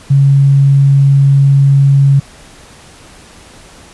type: tone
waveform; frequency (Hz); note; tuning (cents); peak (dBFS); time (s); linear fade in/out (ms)
sine; 138.59; C#3; 0; -4; 0.1-2.2; 10
effects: pink hiss -38 dBFS RMS until 3.93 s + resampled to 24000 Hz